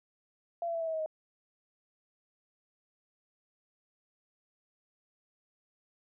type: tone with pitch steps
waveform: sine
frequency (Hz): 683 / 673.2 / 663.6 / 654 / 644.7 / 635.4 / 626.3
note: F5 / E5 / E5 / E5 / E5 / D#5 / D#5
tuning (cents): -39 / +36 / +11 / -14 / -39 / +36 / +11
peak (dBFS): -31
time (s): 0.62-1.061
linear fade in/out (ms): 2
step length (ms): 63
effects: none